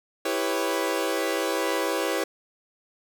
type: chord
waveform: sawtooth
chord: C# half-diminished seventh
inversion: first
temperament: equal with one note detuned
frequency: 329.6 / 395.6 / 493.9 / 554.4 Hz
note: E4 / G4 / B4 / C#5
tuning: 0 / +16 / 0 / 0 cents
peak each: -26 dBFS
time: 0.25-2.24 s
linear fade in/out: 5 ms
effects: none